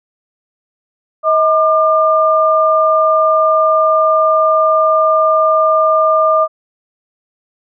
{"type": "tone pair together", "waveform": "sine", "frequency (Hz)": [634, 1200], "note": ["D#5", "D6"], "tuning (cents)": [32, 37], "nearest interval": "major seventh", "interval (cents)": 1105, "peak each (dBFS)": -11, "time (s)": [1.23, 6.48], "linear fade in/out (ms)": 50, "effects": []}